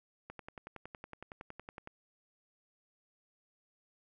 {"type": "click train", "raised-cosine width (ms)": 0.5, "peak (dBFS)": -30, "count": 18, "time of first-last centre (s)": [0.3, 1.874], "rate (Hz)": 10.8, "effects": []}